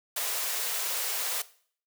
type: high-pass noise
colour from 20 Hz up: white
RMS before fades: -31 dBFS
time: 0.16-1.42 s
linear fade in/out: 5 ms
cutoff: 410 Hz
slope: 96 dB/octave
effects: noise-tail reverb RT60 0.5 s tail -17 dB re dry